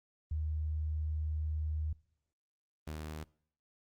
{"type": "tone pair in turn", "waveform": ["sine", "sawtooth"], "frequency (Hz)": [77.2, 77.2], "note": ["D#2", "D#2"], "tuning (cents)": [-13, -13], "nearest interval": "unison", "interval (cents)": 0, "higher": "neither", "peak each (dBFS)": [-32, -35], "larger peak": "first", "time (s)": [[0.31, 1.93], [2.87, 3.24]], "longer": "first", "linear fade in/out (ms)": 5, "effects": ["noise-tail reverb RT60 0.6 s tail -24 dB re dry", "Opus 32 kbps"]}